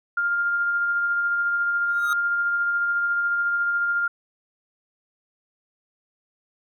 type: tone with tremolo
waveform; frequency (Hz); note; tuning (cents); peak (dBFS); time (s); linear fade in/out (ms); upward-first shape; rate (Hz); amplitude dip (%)
sine; 1402; F6; +6; -19; 0.17-4.08; 5; sine; 14; 25
type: tone with exponential growth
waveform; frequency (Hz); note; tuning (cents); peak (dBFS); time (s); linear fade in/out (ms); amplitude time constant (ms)
square; 1258; D#6; +19; -24; 1.86-2.13; 1; 58
effects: none